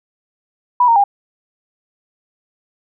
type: tone with pitch steps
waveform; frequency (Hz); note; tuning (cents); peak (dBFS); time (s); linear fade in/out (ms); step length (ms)
sine; 982 / 925 / 805; B5 / A#5 / G5; -10 / -14 / +46; -8; 0.8-1.04; 5; 80
effects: none